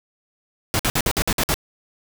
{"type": "noise bursts", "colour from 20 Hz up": "pink", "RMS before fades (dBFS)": -20, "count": 8, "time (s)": [0.74, 1.542], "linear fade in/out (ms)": 0, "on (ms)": 53, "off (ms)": 54, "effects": []}